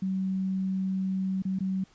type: tone with dropouts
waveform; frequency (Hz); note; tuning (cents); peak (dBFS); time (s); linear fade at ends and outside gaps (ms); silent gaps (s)
sine; 189.8; F#3; +44; -26; 0.02-1.84; 5; 1.422-1.451 / 1.589-1.605
effects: pink hiss -61 dBFS RMS until 1.94 s + resampled to 16000 Hz